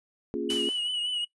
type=chord; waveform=sine; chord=Bb minor seventh; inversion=none; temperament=equal; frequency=233.1 / 277.2 / 349.2 / 415.3 Hz; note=Bb3 / Db4 / F4 / Ab4; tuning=0 / 0 / 0 / 0 cents; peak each=-35 / -33 / -32 / -33 dBFS; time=0.34-0.69 s; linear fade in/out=0 ms
type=tone with vibrato; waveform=triangle; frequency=2937 Hz; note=F#7; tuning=13 cents flat; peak=-26 dBFS; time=0.49-1.25 s; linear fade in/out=10 ms; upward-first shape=triangle; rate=5.3 Hz; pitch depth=52 cents each way
type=noise with exponential decay; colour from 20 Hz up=white; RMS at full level=-34 dBFS; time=0.5-1.01 s; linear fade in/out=1 ms; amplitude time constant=110 ms
effects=noise-tail reverb RT60 0.1 s tail -17 dB re dry + resampled to 24000 Hz